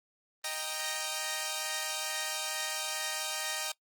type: chord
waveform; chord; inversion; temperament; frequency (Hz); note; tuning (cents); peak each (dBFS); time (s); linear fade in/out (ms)
5% pulse; Eb major; none; equal; 622.3 / 784 / 932.3; Eb5 / G5 / Bb5; 0 / 0 / 0; -26; 0.44-3.72; 5
effects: noise-tail reverb RT60 0.1 s tail -22 dB re dry + Opus 32 kbps